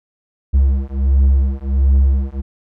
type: beating tone pair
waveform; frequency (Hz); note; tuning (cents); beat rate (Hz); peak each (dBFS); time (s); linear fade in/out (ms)
triangle; 66.9 / 68.3; C2 / C#2; +39 / -25; 1.4; -12; 0.53-2.42; 20
effects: none